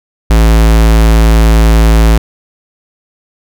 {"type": "tone", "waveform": "square", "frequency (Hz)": 55.2, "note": "A1", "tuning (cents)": 6, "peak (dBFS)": -4, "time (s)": [0.3, 2.18], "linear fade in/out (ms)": 5, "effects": []}